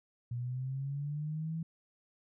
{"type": "linear sweep", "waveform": "sine", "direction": "up", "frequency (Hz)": [118.9, 164.81], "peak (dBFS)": -34, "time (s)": [0.31, 1.63], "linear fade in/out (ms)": 5, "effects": []}